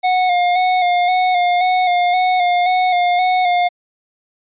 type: tone with vibrato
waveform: square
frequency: 723 Hz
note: F#5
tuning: 40 cents flat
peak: -13 dBFS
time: 0.03-3.69 s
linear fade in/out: 20 ms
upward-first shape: square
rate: 1.9 Hz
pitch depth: 30 cents each way
effects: resampled to 8000 Hz